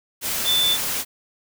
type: tone in noise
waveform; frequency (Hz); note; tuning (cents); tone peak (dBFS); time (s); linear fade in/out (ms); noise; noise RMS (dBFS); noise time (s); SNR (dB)
sine; 3520; A7; 0; -17; 0.44-0.78; 50; white; -25; 0.21-1.05; +5
effects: none